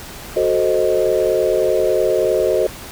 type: chord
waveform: sine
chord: F# diminished seventh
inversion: none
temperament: equal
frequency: 370 / 440 / 523.3 / 622.3 Hz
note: F#4 / A4 / C5 / Eb5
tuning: 0 / 0 / 0 / 0 cents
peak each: -19 dBFS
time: 0.36-2.67 s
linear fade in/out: 5 ms
effects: pink hiss -34 dBFS RMS until 2.91 s